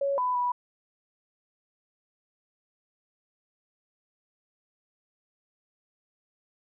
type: tone with pitch steps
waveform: sine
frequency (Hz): 557 / 998 / 981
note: C#5 / B5 / B5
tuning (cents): +8 / +18 / -12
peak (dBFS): -24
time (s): 0.01-0.52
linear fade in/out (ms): 5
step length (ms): 170
effects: none